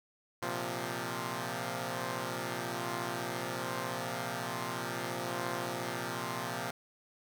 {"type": "chord", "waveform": "5% pulse", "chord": "Bb suspended second", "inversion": "none", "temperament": "equal", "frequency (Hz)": [116.54, 130.81, 174.61], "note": ["Bb2", "C3", "F3"], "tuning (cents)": [0, 0, 0], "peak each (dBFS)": -28, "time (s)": [0.42, 6.71], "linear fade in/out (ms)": 5, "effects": []}